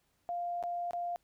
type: tone with dropouts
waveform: sine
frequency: 698.5 Hz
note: F5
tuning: in tune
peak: -33 dBFS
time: 0.29-1.16 s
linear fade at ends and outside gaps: 0 ms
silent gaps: 0.627-0.637 / 0.909-0.933 s
effects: pink hiss -75 dBFS RMS until 1.23 s